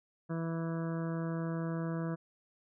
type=harmonic tone; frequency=164.8 Hz; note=E3; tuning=in tune; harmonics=1 / 2 / 3 / 4 / 6 / 7 / 8 / 9 / 10; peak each=-34 / -40 / -44 / -46 / -50 / -51 / -52 / -53 / -54 dBFS; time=0.29-2.16 s; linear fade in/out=20 ms; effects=none